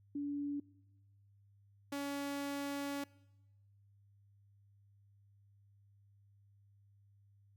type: tone pair in turn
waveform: sine / sawtooth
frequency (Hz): 287 / 282.2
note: D4 / C#4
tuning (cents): -40 / +31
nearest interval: unison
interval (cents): 29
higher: first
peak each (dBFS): -36 / -34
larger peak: second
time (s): 0.15-0.6 / 1.92-3.04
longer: second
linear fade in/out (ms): 5
effects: noise-tail reverb RT60 1.0 s tail -23 dB re dry + added 100 Hz sine -64 dBFS peak until 7.56 s